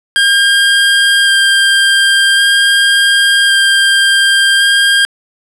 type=tone with vibrato; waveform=25% pulse; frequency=1600 Hz; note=G6; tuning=35 cents sharp; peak=-3 dBFS; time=0.16-5.05 s; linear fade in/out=0 ms; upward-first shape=square; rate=0.45 Hz; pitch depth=8 cents each way; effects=low-pass 10000 Hz 12 dB/octave